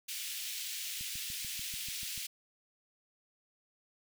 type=high-pass noise; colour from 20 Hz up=pink; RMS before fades=-40 dBFS; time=0.08-2.27 s; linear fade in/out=10 ms; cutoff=2500 Hz; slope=24 dB/octave
type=click train; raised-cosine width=5 ms; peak=-39 dBFS; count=9; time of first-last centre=1.01-2.178 s; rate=6.85 Hz
effects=none